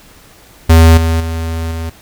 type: tone with level steps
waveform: square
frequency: 81.8 Hz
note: E2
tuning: 13 cents flat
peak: -3 / -11 / -17 / -19 dBFS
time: 0.69-1.9 s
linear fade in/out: 10 ms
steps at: 0.97 / 1.2 / 1.71 s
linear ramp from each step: 5 ms
effects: pink hiss -42 dBFS RMS until 2.01 s